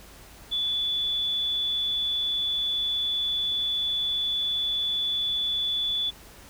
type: tone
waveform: sine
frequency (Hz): 3455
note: A7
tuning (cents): -32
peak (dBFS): -24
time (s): 0.51-6.11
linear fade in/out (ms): 20
effects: added 50 Hz sine -53 dBFS peak until 6.49 s + pink hiss -49 dBFS RMS until 6.49 s